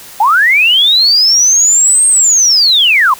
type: linear two-way sweep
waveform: sine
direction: up then down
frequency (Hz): 785 to 8580 to 963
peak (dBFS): -5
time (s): 0.2-3.14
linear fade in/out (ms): 5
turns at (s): 2.07
effects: white hiss -33 dBFS RMS until 3.19 s